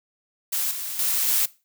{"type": "noise with level steps", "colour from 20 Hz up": "blue", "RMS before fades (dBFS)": [-25, -31, -23, -21], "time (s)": [0.52, 1.46], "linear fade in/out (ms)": 10, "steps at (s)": [0.71, 0.99, 1.28], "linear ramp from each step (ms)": 2, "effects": ["noise-tail reverb RT60 0.3 s tail -20 dB re dry"]}